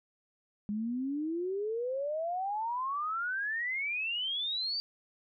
sine exponential sweep, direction up, 203 to 4687 Hz, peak -31 dBFS, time 0.69-4.8 s, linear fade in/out 0 ms, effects none

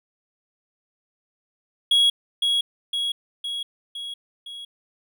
triangle tone with echo, 3322 Hz, G#7, in tune, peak -13 dBFS, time 1.91-2.1 s, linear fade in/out 5 ms, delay 510 ms, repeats 5, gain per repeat -4 dB, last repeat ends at 4.65 s, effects none

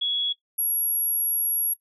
sine tone pair in turn, 3357 / 11292 Hz, G#7 / F9, +18 / +18 cents, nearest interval octave + major sixth, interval 2100 cents, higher second, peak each -22 dBFS, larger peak neither, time 0.01-0.33 / 0.58-1.74 s, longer second, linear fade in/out 10 ms, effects noise-tail reverb RT60 0.1 s tail -17 dB re dry

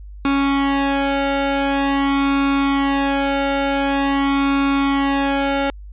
sawtooth tone with flanger, 277.2 Hz, C#4, in tune, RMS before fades -18 dBFS, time 0.25-5.7 s, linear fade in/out 0 ms, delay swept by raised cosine 0.81 to 1.38 ms, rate 0.46 Hz, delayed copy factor +0.85, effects added 50 Hz sine -33 dBFS peak until 5.92 s + resampled to 8000 Hz

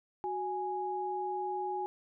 sine tone pair together, 370.3 / 830.6 Hz, F#4 / G#5, +1 / 0 cents, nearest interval octave + major second, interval 1399 cents, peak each -37 / -34 dBFS, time 0.24-1.86 s, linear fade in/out 0 ms, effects none

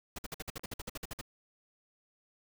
pink noise bursts, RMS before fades -40 dBFS, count 14, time 0.16-1.213 s, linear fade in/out 5 ms, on 26 ms, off 53 ms
click, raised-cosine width 0.5 ms, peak -34 dBFS, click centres 0.595 s
effects none

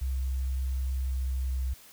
sine tone with pitch glide, 65.41 to 64.7 Hz, C2 to C2, 0 to -19 cents, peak -27 dBFS, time 0.01-1.74 s, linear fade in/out 10 ms, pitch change -19 cents, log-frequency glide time 0.79-1.53 s, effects white hiss -53 dBFS RMS until 1.92 s

